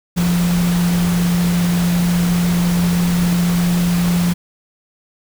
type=tone in noise; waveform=sine; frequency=174.61 Hz; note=F3; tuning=in tune; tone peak=-13 dBFS; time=0.16-4.34 s; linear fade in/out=20 ms; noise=pink; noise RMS=-25 dBFS; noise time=0.16-4.34 s; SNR=+9 dB; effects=none